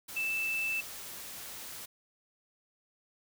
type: tone in noise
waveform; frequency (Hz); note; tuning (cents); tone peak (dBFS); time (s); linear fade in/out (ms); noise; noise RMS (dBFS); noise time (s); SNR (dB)
sine; 2643; E7; +4; -30; 0.16-0.81; 10; white; -44; 0.08-1.86; +11
effects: none